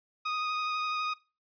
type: tone with vibrato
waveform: sawtooth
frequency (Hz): 1244.5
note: D#6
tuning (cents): 0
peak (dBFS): -26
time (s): 0.25-1.14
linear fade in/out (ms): 10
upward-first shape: sine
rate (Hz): 12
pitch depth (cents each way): 14
effects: noise-tail reverb RT60 0.3 s tail -21 dB re dry + resampled to 11025 Hz